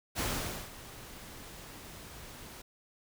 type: noise with ADSR envelope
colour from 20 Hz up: pink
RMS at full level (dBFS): -32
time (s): 0.15-2.62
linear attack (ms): 39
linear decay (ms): 500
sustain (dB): -16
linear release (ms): 7
effects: none